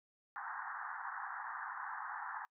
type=band-pass noise; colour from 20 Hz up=pink; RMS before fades=-44 dBFS; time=0.36-2.45 s; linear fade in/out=0 ms; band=790 to 1800 Hz; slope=96 dB/octave; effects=noise-tail reverb RT60 0.1 s tail -26 dB re dry